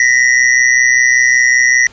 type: ring-modulated tone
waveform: square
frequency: 1929 Hz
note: B6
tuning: 41 cents flat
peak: -5 dBFS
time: 0-1.87 s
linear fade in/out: 0 ms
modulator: 62.6 Hz
effects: pink hiss -42 dBFS RMS until 1.92 s + resampled to 16000 Hz